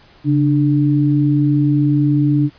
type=tone pair together; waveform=sine; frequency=139.79 / 296.2 Hz; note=C#3 / D4; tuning=+15 / +15 cents; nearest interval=octave + minor second; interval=1300 cents; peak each=-14 dBFS; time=0.24-2.5 s; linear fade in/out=50 ms; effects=pink hiss -48 dBFS RMS until 2.58 s + resampled to 11025 Hz